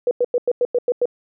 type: tone bursts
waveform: sine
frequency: 488.6 Hz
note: B4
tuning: 19 cents flat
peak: -14 dBFS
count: 8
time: 0.07-1.056 s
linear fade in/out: 2 ms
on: 41 ms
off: 94 ms
effects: none